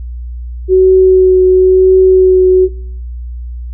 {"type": "tone with vibrato", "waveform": "sine", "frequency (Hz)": 373, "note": "F#4", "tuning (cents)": 14, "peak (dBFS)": -3, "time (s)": [0.68, 2.69], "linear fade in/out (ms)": 50, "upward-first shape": "triangle", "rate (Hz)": 0.97, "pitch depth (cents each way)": 14, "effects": ["noise-tail reverb RT60 0.7 s tail -24 dB re dry", "added 60 Hz sine -20 dBFS peak until 3.73 s"]}